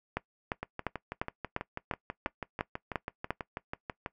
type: two click trains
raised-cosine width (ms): 0.5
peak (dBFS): -15 / -20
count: 10 / 22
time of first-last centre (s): 0.17-3.306 / 0.63-4.061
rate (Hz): 2.87 / 6.12
effects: noise-tail reverb RT60 0.1 s tail -20 dB re dry